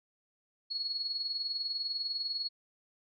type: tone with tremolo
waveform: sine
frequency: 4343 Hz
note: C#8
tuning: 36 cents flat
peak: -30 dBFS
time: 0.7-2.49 s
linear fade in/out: 20 ms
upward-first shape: sine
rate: 20 Hz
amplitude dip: 60%
effects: none